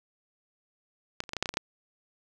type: clicks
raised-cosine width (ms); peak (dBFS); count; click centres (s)
0.2; -12 / -30 / -23 / -16 / -14 / -8 / -14 / -12 / -21 / -8; 10; 1.204 / 1.238 / 1.292 / 1.334 / 1.367 / 1.426 / 1.458 / 1.491 / 1.54 / 1.571
effects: none